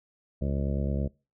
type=harmonic tone; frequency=69.3 Hz; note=C#2; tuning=in tune; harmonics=1 / 2 / 3 / 4 / 5 / 6 / 7 / 8 / 9; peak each=-29 / -31 / -33 / -42 / -41 / -46 / -42 / -41 / -43 dBFS; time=0.41-1.08 s; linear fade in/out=10 ms; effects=noise-tail reverb RT60 0.3 s tail -23 dB re dry